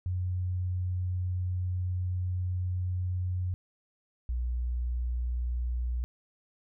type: tone pair in turn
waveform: sine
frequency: 90.8 / 60.73 Hz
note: F#2 / B1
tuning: -32 / -28 cents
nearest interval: perfect fifth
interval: 696 cents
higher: first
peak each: -28 dBFS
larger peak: neither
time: 0.06-3.54 / 4.29-6.04 s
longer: first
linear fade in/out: 0 ms
effects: none